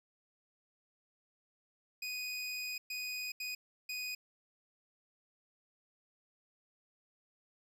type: tone bursts at uneven times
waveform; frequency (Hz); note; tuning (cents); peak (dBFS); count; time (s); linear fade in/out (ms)
25% pulse; 2489; D#7; 0; -34; 4; 2.02-2.78 / 2.9-3.32 / 3.4-3.55 / 3.89-4.15; 5
effects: none